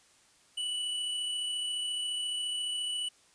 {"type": "tone with amplitude modulation", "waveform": "square", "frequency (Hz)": 2960, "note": "F#7", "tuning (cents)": 0, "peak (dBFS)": -31, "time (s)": [0.57, 3.09], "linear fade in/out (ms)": 10, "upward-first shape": "sine", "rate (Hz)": 34.4, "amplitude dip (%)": 25, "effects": ["white hiss -63 dBFS RMS until 3.34 s", "resampled to 22050 Hz"]}